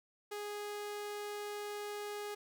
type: tone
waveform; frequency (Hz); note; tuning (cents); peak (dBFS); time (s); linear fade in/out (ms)
sawtooth; 414.1; G#4; -5; -36; 0.31-2.35; 10
effects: none